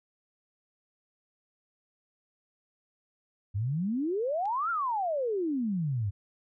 sine exponential two-way sweep, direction up then down, 93.6 to 1418 to 93.6 Hz, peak -27 dBFS, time 3.54-6.11 s, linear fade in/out 20 ms, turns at 4.7 s
click, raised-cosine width 0.2 ms, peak -36 dBFS, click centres 4.456 s
effects none

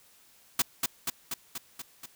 white noise with echo, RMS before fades -24 dBFS, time 0.59-0.62 s, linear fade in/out 5 ms, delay 240 ms, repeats 6, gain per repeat -3 dB, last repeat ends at 2.06 s, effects white hiss -60 dBFS RMS until 2.15 s

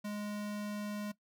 square tone, 207.7 Hz, G#3, in tune, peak -38 dBFS, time 0.04-1.12 s, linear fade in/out 10 ms, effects noise-tail reverb RT60 0.1 s tail -17 dB re dry

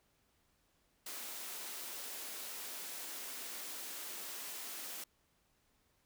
white high-pass noise, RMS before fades -45 dBFS, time 1.06-5.04 s, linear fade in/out 5 ms, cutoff 230 Hz, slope 24 dB/octave, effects pink hiss -75 dBFS RMS until 6.05 s

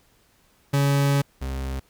40% pulse tone pair in turn, 140.6 / 66.35 Hz, C#3 / C2, +25 / +25 cents, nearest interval octave + minor second, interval 1300 cents, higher first, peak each -17 / -26 dBFS, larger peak first, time 0.73-1.22 / 1.41-1.8 s, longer first, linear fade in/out 10 ms, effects pink hiss -61 dBFS RMS until 1.89 s

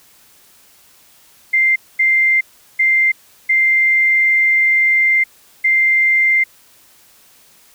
sine tone bursts at uneven times, 2093 Hz, C7, in tune, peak -10 dBFS, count 5, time 1.53-1.76 / 1.99-2.41 / 2.79-3.12 / 3.49-5.24 / 5.64-6.44 s, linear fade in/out 10 ms, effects white hiss -49 dBFS RMS until 7.74 s

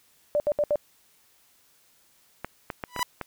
sine tone bursts, 590 Hz, D5, 8 cents sharp, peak -20 dBFS, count 4, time 0.35-0.757 s, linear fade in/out 0 ms, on 50 ms, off 69 ms
clicks, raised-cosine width 0.5 ms, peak -16 dBFS, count 6, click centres 2.446 / 2.702 / 2.838 / 2.963 / 2.993 / 3.213 s
sawtooth tone with exponential growth, 987.8 Hz, B5, in tune, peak -17 dBFS, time 2.88-3.03 s, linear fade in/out 2 ms, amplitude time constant 31 ms
effects white hiss -62 dBFS RMS until 3.26 s

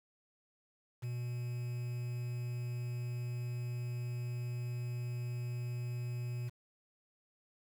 triangle tone with quantisation, 121.6 Hz, B2, 26 cents flat, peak -34 dBFS, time 1.02-6.5 s, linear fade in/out 20 ms, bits 9, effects none

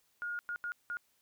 sine tone bursts at uneven times, 1428 Hz, F6, 38 cents sharp, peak -35 dBFS, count 4, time 0.22-0.39 / 0.49-0.56 / 0.64-0.72 / 0.9-0.97 s, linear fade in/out 0 ms, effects white hiss -73 dBFS RMS until 1.21 s

